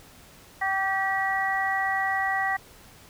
harmonic tone with a mistuned harmonic, 386.3 Hz, G4, 25 cents flat, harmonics 2 / 3 / 4 / 5, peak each -27 / -33 / -36 / -26 dBFS, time 0.61-2.57 s, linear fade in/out 10 ms, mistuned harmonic 4, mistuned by +24 cents, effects pink hiss -51 dBFS RMS until 3.09 s

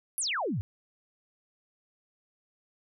sine exponential sweep, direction down, 11680 to 85.4 Hz, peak -28 dBFS, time 0.18-0.61 s, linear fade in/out 0 ms, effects none

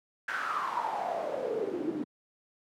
pink noise with band-pass filter sweep, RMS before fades -33 dBFS, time 0.28-2.04 s, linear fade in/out 5 ms, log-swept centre 1600 to 280 Hz, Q 7.4, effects high-pass 150 Hz 12 dB/octave

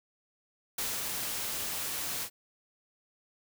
white noise with ADSR envelope, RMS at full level -33 dBFS, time 0.78-2.3 s, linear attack 5 ms, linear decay 200 ms, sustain -2 dB, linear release 73 ms, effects none

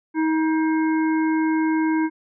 harmonic tone with a mistuned harmonic, 317.1 Hz, D#4, 33 cents sharp, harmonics 1 / 3 / 5 / 7, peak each -18 / -28 / -32 / -35 dBFS, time 0.14-2.1 s, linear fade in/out 50 ms, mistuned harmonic 7, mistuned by -48 cents, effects none

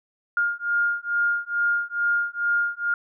sine beating tone pair, 1412 / 1414.3 Hz, F6 / F6, +19 / +21 cents, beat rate 2.3 Hz, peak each -24 dBFS, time 0.37-2.94 s, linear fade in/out 2 ms, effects none

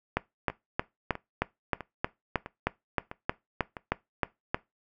two click trains, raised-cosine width 0.5 ms, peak -10 / -22 dBFS, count 15 / 6, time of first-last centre 0.17-4.545 / 0.5-3.768 s, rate 3.2 / 1.53 Hz, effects noise-tail reverb RT60 0.2 s tail -20 dB re dry

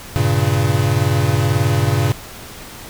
square chord, G diminished, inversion none, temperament equal, 98 / 116.54 / 138.59 Hz, G2 / Bb2 / Db3, 0 / 0 / 0 cents, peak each -19 dBFS, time 0.16-2.12 s, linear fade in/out 0 ms, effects pink hiss -35 dBFS RMS until 2.89 s

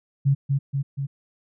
sine tone with echo, 138.4 Hz, C#3, 2 cents flat, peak -15 dBFS, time 0.25-0.35 s, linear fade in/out 20 ms, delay 240 ms, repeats 3, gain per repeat -3 dB, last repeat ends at 1.07 s, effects none

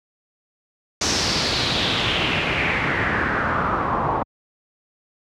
pink noise with low-pass filter sweep, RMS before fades -21 dBFS, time 1.01-4.23 s, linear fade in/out 5 ms, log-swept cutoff 5900 to 940 Hz, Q 3.6, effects high-pass 80 Hz 12 dB/octave

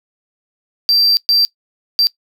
triangle tone bursts at uneven times, 4699 Hz, D8, in tune, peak -8 dBFS, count 3, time 0.89-1.17 / 1.29-1.45 / 1.99-2.07 s, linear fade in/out 0 ms, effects noise-tail reverb RT60 0.1 s tail -20 dB re dry

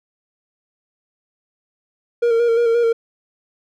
triangle tone with vibrato, 466.2 Hz, A#4, in tune, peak -11 dBFS, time 2.22-2.93 s, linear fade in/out 10 ms, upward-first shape square, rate 5.7 Hz, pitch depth 28 cents each way, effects none

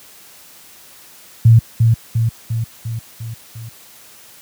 sine tone with echo, 114.1 Hz, A#2, 37 cents flat, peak -4 dBFS, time 1.45-1.59 s, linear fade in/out 5 ms, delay 350 ms, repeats 6, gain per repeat -4 dB, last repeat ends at 3.69 s, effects white hiss -43 dBFS RMS until 4.41 s + high-pass 60 Hz 12 dB/octave

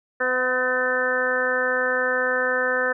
harmonic tone with a mistuned harmonic, 254 Hz, B3, 49 cents sharp, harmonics 1 / 2 / 3 / 4 / 5 / 6 / 7, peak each -36 / -24 / -35 / -33 / -30 / -25 / -25 dBFS, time 0.2-2.93 s, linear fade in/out 10 ms, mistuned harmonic 3, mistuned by -23 cents, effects none

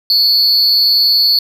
triangle tone with amplitude modulation, 4435 Hz, C#8, in tune, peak -3 dBFS, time 0.1-1.39 s, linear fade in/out 2 ms, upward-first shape sine, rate 221 Hz, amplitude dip 95%, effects none

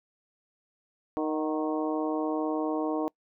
harmonic tone with a mistuned harmonic, 155.56 Hz, D#3, in tune, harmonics 2 / 3 / 4 / 5 / 6 / 7, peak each -29 / -33 / -35 / -37 / -39 / -40 dBFS, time 1.17-3.08 s, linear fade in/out 0 ms, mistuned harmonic 5, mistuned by -49 cents, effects noise-tail reverb RT60 0.1 s tail -26 dB re dry

